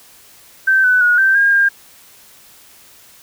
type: tone with pitch steps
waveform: sine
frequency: 1552 / 1499 / 1451 / 1560 / 1618 / 1607 Hz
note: G6 / F#6 / F#6 / G6 / G#6 / G6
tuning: -18 / +22 / -34 / -9 / -46 / +43 cents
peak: -9 dBFS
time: 0.67-1.69 s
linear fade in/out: 10 ms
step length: 170 ms
effects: white hiss -45 dBFS RMS until 3.22 s